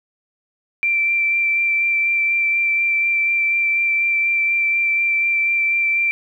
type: tone with vibrato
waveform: sine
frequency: 2349 Hz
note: D7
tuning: in tune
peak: -15 dBFS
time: 0.83-6.11 s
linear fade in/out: 0 ms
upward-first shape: sine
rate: 4.1 Hz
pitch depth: 12 cents each way
effects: 9-bit